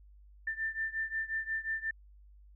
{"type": "beating tone pair", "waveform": "sine", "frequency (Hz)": [1781, 1786.6], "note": ["A6", "A6"], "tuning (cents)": [21, 26], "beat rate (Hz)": 5.6, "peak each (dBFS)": [-35, -37], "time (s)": [0.47, 1.91], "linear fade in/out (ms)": 5, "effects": ["added 50 Hz sine -54 dBFS peak until 2.55 s"]}